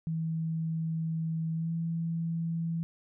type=tone with pitch glide; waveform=sine; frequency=161.9 to 165.68 Hz; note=E3 to E3; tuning=-31 to +9 cents; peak=-29 dBFS; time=0.07-2.83 s; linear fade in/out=0 ms; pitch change=+40 cents; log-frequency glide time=1.54-1.72 s; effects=none